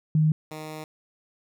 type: tone pair in turn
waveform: sine / 10% pulse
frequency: 155.3 / 155.3 Hz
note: D#3 / D#3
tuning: -3 / -3 cents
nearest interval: unison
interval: 0 cents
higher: neither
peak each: -17 / -27 dBFS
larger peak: first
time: 0.15-0.32 / 0.51-0.84 s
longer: second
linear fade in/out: 2 ms
effects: none